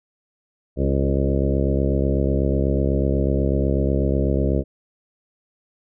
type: harmonic tone with a mistuned harmonic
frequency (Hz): 68.1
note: C#2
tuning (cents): -30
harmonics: 1 / 2 / 3 / 4 / 5 / 6 / 7 / 8 / 9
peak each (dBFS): -21 / -24 / -26 / -27 / -28 / -29 / -29 / -30 / -31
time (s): 0.76-4.64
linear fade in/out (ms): 50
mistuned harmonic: 5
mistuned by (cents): +24
effects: none